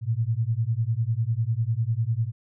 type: beating tone pair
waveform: sine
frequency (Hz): 109.2 / 119.2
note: A2 / A#2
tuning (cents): -13 / +39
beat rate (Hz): 10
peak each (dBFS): -25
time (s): 0.01-2.32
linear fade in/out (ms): 50
effects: none